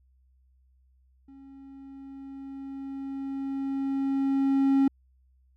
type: tone with level ramp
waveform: triangle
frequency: 272.3 Hz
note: C#4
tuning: 31 cents flat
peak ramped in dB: -45 to -16 dBFS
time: 1.28-4.88 s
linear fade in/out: 5 ms
effects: added 64 Hz sine -60 dBFS peak until 5.56 s